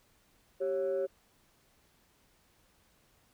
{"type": "tone pair together", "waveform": "sine", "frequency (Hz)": [388.5, 549], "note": ["G4", "C#5"], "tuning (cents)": [-16, -17], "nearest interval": "tritone", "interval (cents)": 599, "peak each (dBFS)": [-31, -30], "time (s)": [0.6, 1.07], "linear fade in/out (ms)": 20, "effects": ["tanh soft clip ceiling -25 dBFS", "pink hiss -68 dBFS RMS until 3.33 s"]}